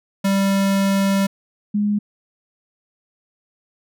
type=tone pair in turn; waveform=square / sine; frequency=196 / 207 Hz; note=G3 / G#3; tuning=0 / -5 cents; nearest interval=minor second; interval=95 cents; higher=second; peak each=-16 dBFS; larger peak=neither; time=0.24-1.27 / 1.74-1.99 s; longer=first; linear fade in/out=10 ms; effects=none